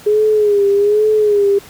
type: tone with vibrato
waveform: sine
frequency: 414.9 Hz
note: G#4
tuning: 2 cents flat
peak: -9 dBFS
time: 0.06-1.59 s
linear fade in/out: 10 ms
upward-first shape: sine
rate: 1.2 Hz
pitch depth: 66 cents each way
effects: pink hiss -39 dBFS RMS until 1.69 s + high-pass 60 Hz 12 dB/octave